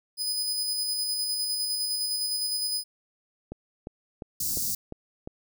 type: tone with tremolo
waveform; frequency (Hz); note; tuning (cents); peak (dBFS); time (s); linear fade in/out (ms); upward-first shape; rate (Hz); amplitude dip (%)
sawtooth; 5000; D#8; +8; -23; 0.17-2.84; 50; square; 9.8; 25
type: click train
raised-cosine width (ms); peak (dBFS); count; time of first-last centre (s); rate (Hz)
2; -23; 6; 3.52-5.274; 2.85
type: band-stop noise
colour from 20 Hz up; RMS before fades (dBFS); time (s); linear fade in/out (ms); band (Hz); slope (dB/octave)
white; -29; 4.4-4.75; 5; 270 to 4600; 48
effects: none